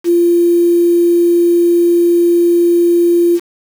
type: tone with quantisation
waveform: sine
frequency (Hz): 344.8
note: F4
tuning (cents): -22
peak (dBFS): -7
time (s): 0.04-3.4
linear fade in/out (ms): 50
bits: 5
effects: none